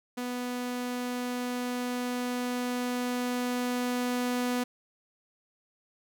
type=tone with level ramp; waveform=sawtooth; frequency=246.9 Hz; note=B3; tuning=in tune; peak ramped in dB=-28 to -23 dBFS; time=0.17-4.64 s; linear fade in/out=10 ms; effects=none